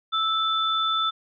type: tone pair together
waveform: sine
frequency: 1318.5 / 3520 Hz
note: E6 / A7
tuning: 0 / 0 cents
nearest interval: octave + perfect fourth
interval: 1700 cents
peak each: -23 / -25 dBFS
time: 0.12-1.11 s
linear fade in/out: 20 ms
effects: none